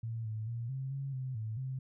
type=tone with pitch steps; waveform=sine; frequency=114.1 / 109.1 / 117.1 / 133.2 / 137.1 / 130 / 109.8 / 131.2 Hz; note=A#2 / A2 / A#2 / C3 / C#3 / C3 / A2 / C3; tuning=-37 / -14 / +8 / +31 / -19 / -11 / -3 / +5 cents; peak=-35 dBFS; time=0.03-1.79 s; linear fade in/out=5 ms; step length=220 ms; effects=none